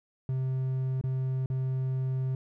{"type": "tone with dropouts", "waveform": "triangle", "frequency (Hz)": 130.81, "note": "C3", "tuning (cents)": 0, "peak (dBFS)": -25, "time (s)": [0.29, 2.35], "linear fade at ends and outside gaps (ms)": 2, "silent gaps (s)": [[1.012, 1.038], [1.46, 1.5]], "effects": []}